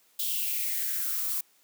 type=noise with high-pass filter sweep; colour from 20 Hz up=violet; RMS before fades=-30 dBFS; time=0.19-1.41 s; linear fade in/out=5 ms; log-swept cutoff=3400 to 1000 Hz; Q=4.9; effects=white hiss -64 dBFS RMS until 1.63 s + high-pass 200 Hz 12 dB/octave